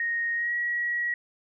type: tone with pitch glide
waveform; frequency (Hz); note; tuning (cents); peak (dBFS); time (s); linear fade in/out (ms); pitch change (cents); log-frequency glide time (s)
sine; 1864.7 to 1913.8; A#6 to A#6; 0 to +45; -25; 0-1.14; 2; +45; 0.35-0.54
effects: none